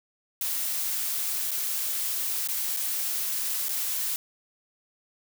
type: noise with dropouts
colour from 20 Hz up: blue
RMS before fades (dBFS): -29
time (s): 0.41-4.16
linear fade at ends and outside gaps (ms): 1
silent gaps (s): 1.509-1.515 / 2.474-2.487 / 2.765-2.77 / 3.685-3.691
effects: none